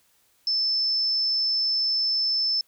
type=tone; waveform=sine; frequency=5274 Hz; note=E8; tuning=in tune; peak=-21 dBFS; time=0.47-2.61 s; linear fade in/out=2 ms; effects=white hiss -64 dBFS RMS until 2.67 s